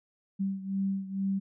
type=beating tone pair; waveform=sine; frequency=193.9 / 196.1 Hz; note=G3 / G3; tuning=-19 / +1 cents; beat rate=2.2 Hz; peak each=-30 / -34 dBFS; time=0.39-1.4 s; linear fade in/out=20 ms; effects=none